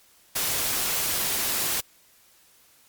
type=noise; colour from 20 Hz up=white; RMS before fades=-26 dBFS; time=0.35-1.81 s; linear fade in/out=10 ms; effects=white hiss -58 dBFS RMS until 2.88 s + Opus 48 kbps